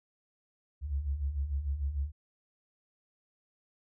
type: beating tone pair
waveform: sine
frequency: 65.41 / 72.11 Hz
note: C2 / D2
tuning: 0 / -31 cents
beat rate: 6.7 Hz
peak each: -37 / -31 dBFS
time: 0.81-2.12 s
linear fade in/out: 50 ms
effects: none